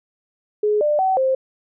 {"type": "tone with pitch steps", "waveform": "sine", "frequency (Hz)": [420.5, 596, 759, 526], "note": ["G#4", "D5", "F#5", "C5"], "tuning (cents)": [22, 25, 44, 9], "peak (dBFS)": -15, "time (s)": [0.63, 1.35], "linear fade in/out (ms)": 5, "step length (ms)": 180, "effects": []}